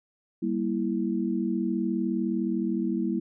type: chord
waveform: sine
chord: E diminished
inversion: first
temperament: equal with one note detuned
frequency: 196 / 235.5 / 329.6 Hz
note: G3 / Bb3 / E4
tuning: 0 / +18 / 0 cents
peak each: -29 dBFS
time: 0.42-3.2 s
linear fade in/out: 10 ms
effects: none